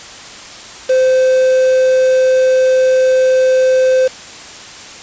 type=tone with quantisation; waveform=triangle; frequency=517 Hz; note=C5; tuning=21 cents flat; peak=-6 dBFS; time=0.89-4.08 s; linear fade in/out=10 ms; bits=4; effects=white hiss -32 dBFS RMS until 5.02 s + resampled to 16000 Hz